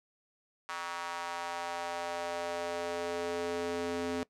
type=tone with high-pass filter sweep; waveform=square; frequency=86.2 Hz; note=F2; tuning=22 cents flat; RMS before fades=-36 dBFS; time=0.69-4.23 s; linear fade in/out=0 ms; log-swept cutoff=1100 to 320 Hz; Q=2.4; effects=noise-tail reverb RT60 0.1 s tail -21 dB re dry + low-pass 8000 Hz 12 dB/octave